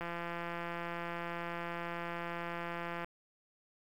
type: click train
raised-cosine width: 0.5 ms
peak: -25 dBFS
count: 520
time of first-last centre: 0.01-3.045 s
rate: 171 Hz
effects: 9-bit